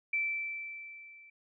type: tone with level ramp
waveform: sine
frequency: 2330 Hz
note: D7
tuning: 14 cents flat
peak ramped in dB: -27 to -53 dBFS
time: 0.13-1.3 s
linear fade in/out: 5 ms
effects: none